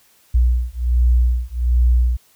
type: beating tone pair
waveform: sine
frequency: 60 / 61.3 Hz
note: B1 / B1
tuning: -49 / -12 cents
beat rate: 1.3 Hz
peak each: -16 dBFS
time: 0.34-2.17 s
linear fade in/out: 10 ms
effects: white hiss -55 dBFS RMS until 2.35 s